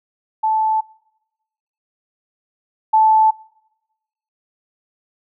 sine tone pair in turn, 874 / 874 Hz, A5 / A5, -12 / -12 cents, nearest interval unison, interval 0 cents, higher neither, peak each -14 / -9 dBFS, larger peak second, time 0.43-0.81 / 2.93-3.31 s, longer neither, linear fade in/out 10 ms, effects noise-tail reverb RT60 1.0 s tail -25 dB re dry

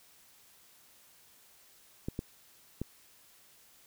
clicks, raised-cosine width 3 ms, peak -21 dBFS, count 3, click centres 2.085 / 2.191 / 2.816 s, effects white hiss -61 dBFS RMS until 3.86 s

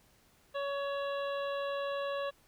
harmonic tone with a mistuned harmonic, 561 Hz, C#5, 21 cents sharp, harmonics 1 / 2 / 3 / 5 / 6 / 7, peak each -34 / -40 / -44 / -48 / -50 / -51 dBFS, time 0.54-2.31 s, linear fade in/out 20 ms, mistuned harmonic 5, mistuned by -27 cents, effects pink hiss -66 dBFS RMS until 2.47 s

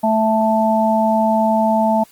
harmonic tone, 220 Hz, A3, in tune, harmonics 1 / 3 / 4, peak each -17 / -17 / -17 dBFS, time 0.03-2.04 s, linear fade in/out 10 ms, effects white hiss -49 dBFS RMS until 2.11 s + Opus 24 kbps

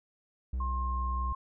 triangle tone with pitch glide, 63 to 62.56 Hz, B1 to B1, +35 to +23 cents, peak -28 dBFS, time 0.53-1.33 s, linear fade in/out 5 ms, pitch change -12 cents, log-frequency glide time 0.72-0.96 s
sine tone, 1065 Hz, C6, 30 cents sharp, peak -34 dBFS, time 0.6-1.35 s, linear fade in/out 5 ms
effects none

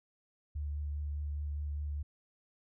sine tone with vibrato, 73.42 Hz, D2, in tune, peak -34 dBFS, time 0.55-2.03 s, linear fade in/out 10 ms, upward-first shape triangle, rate 4.9 Hz, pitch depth 19 cents each way, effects none

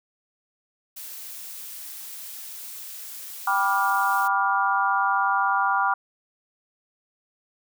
blue noise, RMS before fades -38 dBFS, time 0.96-4.28 s, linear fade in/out 10 ms
sine chord, G dominant seventh, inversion none, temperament just, 784 / 980 / 1176 / 1411.2 Hz, G5 / B5 / D6 / F6, 0 / -14 / +2 / +18 cents, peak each -25 dBFS, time 3.47-5.94 s, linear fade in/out 5 ms
effects none

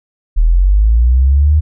sine linear sweep, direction up, 37.43 to 78.1 Hz, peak -6 dBFS, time 0.36-1.61 s, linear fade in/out 20 ms, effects none

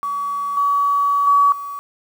sine tone with level steps, 1136 Hz, C#6, 42 cents sharp, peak -20 / -14 / -10 / -26 dBFS, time 0.03-1.79 s, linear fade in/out 0 ms, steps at 0.57 / 1.27 / 1.52 s, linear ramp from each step 2 ms, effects 7-bit

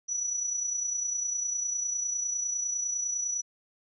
sine tone with amplitude modulation, 5900 Hz, F#8, 6 cents flat, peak -26 dBFS, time 0.08-3.42 s, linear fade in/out 20 ms, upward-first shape sine, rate 29.9 Hz, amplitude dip 50%, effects none

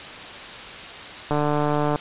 click train, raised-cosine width 1 ms, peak -9 dBFS, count 97, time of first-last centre 1.31-1.959 s, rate 148 Hz, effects white hiss -36 dBFS RMS until 2 s + resampled to 8000 Hz

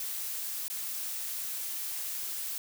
blue noise with dropouts, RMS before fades -36 dBFS, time 0-2.58 s, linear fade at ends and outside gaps 1 ms, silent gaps 0.681-0.7 s, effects none

